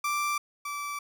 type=tone pair in turn; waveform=30% pulse; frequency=1174.7 / 1159.9 Hz; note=D6 / D6; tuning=0 / -22 cents; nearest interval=unison; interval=22 cents; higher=first; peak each=-24 / -30 dBFS; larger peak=first; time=0.04-0.38 / 0.65-0.99 s; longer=neither; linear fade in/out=5 ms; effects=none